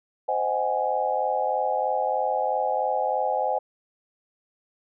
sine chord, Ab dominant seventh, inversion first, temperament just, 519.1 / 623 / 747.5 / 830.6 Hz, C5 / Eb5 / Gb5 / Ab5, -14 / +2 / +17 / 0 cents, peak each -28 / -29 / -28 / -26 dBFS, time 0.28-3.59 s, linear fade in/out 10 ms, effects none

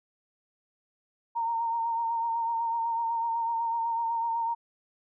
sine tone with vibrato, 922 Hz, A#5, 19 cents flat, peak -26 dBFS, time 1.35-4.55 s, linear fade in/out 20 ms, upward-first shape sine, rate 8 Hz, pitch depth 29 cents each way, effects none

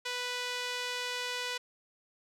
sawtooth tone with band-pass filter, 493.9 Hz, B4, in tune, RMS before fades -36 dBFS, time 0.05-1.58 s, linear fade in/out 10 ms, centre 3400 Hz, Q 0.91, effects none

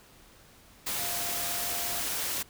sine tone in noise, 698.5 Hz, F5, in tune, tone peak -41 dBFS, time 0.98-2.01 s, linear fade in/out 10 ms, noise white, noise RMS -32 dBFS, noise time 0.86-2.43 s, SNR -12 dB, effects pink hiss -56 dBFS RMS until 2.49 s

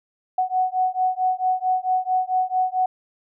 sine beating tone pair, 740 / 744.5 Hz, F#5 / F#5, 0 / +11 cents, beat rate 4.5 Hz, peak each -22 / -22 dBFS, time 0.38-2.86 s, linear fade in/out 5 ms, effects none

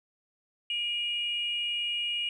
sine tone pair together, 2400 / 2869 Hz, D7 / F7, +37 / +46 cents, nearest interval minor third, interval 309 cents, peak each -35 / -28 dBFS, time 0.7-2.29 s, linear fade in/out 2 ms, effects tanh soft clip ceiling -23 dBFS

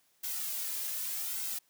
blue noise with flanger, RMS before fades -36 dBFS, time 0.23-1.59 s, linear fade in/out 10 ms, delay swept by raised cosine 1.7 to 2.7 ms, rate 0.85 Hz, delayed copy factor -0.55, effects white hiss -70 dBFS RMS until 1.69 s + high-pass 100 Hz 12 dB/octave

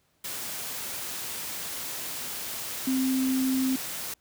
sine tone in noise, 261.6 Hz, C4, in tune, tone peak -23 dBFS, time 2.87-3.76 s, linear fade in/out 5 ms, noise white, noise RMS -35 dBFS, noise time 0.24-4.14 s, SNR +9 dB, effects pink hiss -69 dBFS RMS until 4.2 s + high-pass 60 Hz 12 dB/octave

